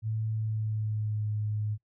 sine tone with pitch glide, 110 to 106.07 Hz, A2 to G#2, 0 to +37 cents, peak -28 dBFS, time 0.02-1.78 s, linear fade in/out 50 ms, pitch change -63 cents, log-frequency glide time 0.3-1.27 s, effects noise-tail reverb RT60 0.1 s tail -23 dB re dry

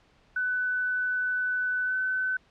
sine tone with pitch glide, 1498 to 1515.4 Hz, F#6 to F#6, +21 to +41 cents, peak -25 dBFS, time 0.36-2.37 s, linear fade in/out 5 ms, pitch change +20 cents, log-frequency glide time 1.84-1.95 s, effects pink hiss -62 dBFS RMS until 2.5 s + low-pass 4000 Hz 12 dB/octave

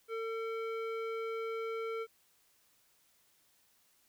square tone with low-pass filter, 450 Hz, A4, 39 cents sharp, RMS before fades -38 dBFS, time 0.08-2.07 s, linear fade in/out 50 ms, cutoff 2100 Hz, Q 1.4, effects white hiss -70 dBFS RMS until 4.08 s

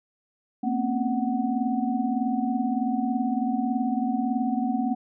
sine tone cluster, 228.2 / 251.5 / 269.7 / 744 Hz, A#3 / B3 / C#4 / F#5, -37 / +32 / -47 / +9 cents, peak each -27 / -28 / -29 / -30 dBFS, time 0.63-4.95 s, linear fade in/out 10 ms, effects none

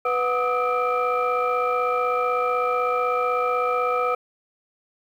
sine tone cluster, 495.3 / 731 / 1226 / 1282 / 2364 Hz, B4 / F#5 / D#6 / E6 / D7, +5 / -21 / -26 / -49 / +11 cents, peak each -23 / -28 / -30 / -23 / -32 dBFS, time 0.05-4.15 s, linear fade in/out 5 ms, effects tanh soft clip ceiling -12 dBFS + 9-bit

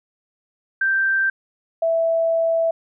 sine tone pair in turn, 1568 / 659.3 Hz, G6 / E5, 0 / 0 cents, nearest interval octave + minor third, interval 1500 cents, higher first, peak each -16 dBFS, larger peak neither, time 0.81-1.3 / 1.82-2.71 s, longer second, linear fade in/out 5 ms, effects none

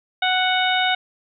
harmonic tone, 740 Hz, F#5, in tune, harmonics 1 / 2 / 3 / 4 / 5, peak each -21 / -23 / -25 / -26 / -24 dBFS, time 0.22-0.95 s, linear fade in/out 5 ms, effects none

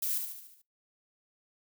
violet noise with echo, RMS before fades -32 dBFS, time 0.02-0.18 s, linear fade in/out 5 ms, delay 73 ms, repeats 6, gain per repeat -5 dB, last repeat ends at 0.618 s, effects noise-tail reverb RT60 0.2 s tail -22 dB re dry

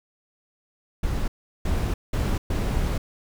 brown noise bursts at uneven times, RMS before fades -24 dBFS, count 4, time 1.03-1.28 / 1.65-1.94 / 2.13-2.38 / 2.5-2.98 s, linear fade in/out 5 ms, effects none

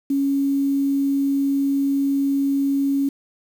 sine tone with quantisation, 277.2 Hz, C#4, in tune, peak -17 dBFS, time 0.1-3.09 s, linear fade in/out 5 ms, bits 7, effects none

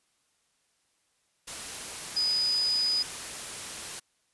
sine tone in noise, 4978 Hz, D#8, in tune, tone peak -24 dBFS, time 2.16-3.03 s, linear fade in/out 10 ms, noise white, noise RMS -38 dBFS, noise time 1.47-4 s, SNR +11 dB, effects white hiss -72 dBFS RMS until 4.33 s + resampled to 24000 Hz

